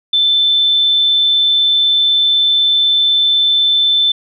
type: tone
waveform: sine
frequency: 3532 Hz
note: A7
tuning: 6 cents sharp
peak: -9 dBFS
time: 0.13-4.12 s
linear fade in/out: 5 ms
effects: none